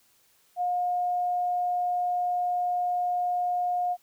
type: tone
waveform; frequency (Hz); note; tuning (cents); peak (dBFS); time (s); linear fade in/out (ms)
sine; 715; F5; +41; -24; 0.56-3.97; 50
effects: white hiss -64 dBFS RMS until 4.02 s

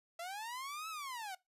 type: linear two-way sweep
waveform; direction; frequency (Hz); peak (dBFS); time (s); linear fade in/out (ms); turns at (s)
sawtooth; up then down; 659.3 to 1318.5 to 720; -38; 0.19-1.35; 5; 0.89
effects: noise-tail reverb RT60 0.2 s tail -21 dB re dry + resampled to 32000 Hz

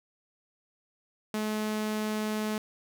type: tone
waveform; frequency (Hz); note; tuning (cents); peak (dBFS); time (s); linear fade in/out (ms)
sawtooth; 214.4; A3; -45; -25; 1.34-2.58; 2
effects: none

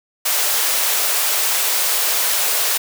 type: high-pass noise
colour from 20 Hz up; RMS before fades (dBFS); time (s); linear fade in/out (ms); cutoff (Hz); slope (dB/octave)
white; -18; 0.25-2.78; 10; 440; 24
effects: none

